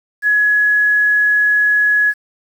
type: tone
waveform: sine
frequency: 1685 Hz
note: G#6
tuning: 25 cents sharp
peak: -10 dBFS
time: 0.22-2.14 s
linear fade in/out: 50 ms
effects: 7-bit